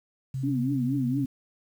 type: tone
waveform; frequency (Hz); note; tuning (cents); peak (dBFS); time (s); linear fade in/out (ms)
sine; 132.4; C3; +21; -28; 0.34-1.25; 5
type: tone with vibrato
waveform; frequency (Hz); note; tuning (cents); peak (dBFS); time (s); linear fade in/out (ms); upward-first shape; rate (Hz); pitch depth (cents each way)
sine; 261.6; C4; 0; -25; 0.43-1.26; 10; triangle; 4.3; 200
effects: 9-bit